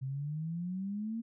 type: exponential sweep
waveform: sine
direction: up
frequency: 129.8 to 233.1 Hz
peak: -34 dBFS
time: 0.01-1.22 s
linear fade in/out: 20 ms
effects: none